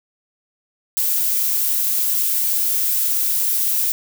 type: noise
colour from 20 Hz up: violet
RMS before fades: -19 dBFS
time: 0.97-3.92 s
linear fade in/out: 0 ms
effects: none